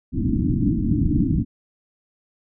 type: low-pass noise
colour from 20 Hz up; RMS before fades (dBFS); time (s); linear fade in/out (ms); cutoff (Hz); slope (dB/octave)
white; -20; 0.12-1.45; 50; 320; 96
effects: none